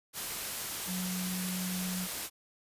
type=tone in noise; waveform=sine; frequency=183.1 Hz; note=F#3; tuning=18 cents flat; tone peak=-34 dBFS; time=0.86-2.08 s; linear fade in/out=50 ms; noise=white; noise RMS=-37 dBFS; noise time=0.13-2.3 s; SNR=0 dB; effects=resampled to 32000 Hz